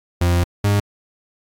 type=tone pair in turn; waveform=40% pulse; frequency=87.31 / 101.89 Hz; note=F2 / G#2; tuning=0 / -33 cents; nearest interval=minor third; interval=267 cents; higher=second; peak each=-13 dBFS; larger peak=neither; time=0.21-0.44 / 0.64-0.8 s; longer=first; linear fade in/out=5 ms; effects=AAC 64 kbps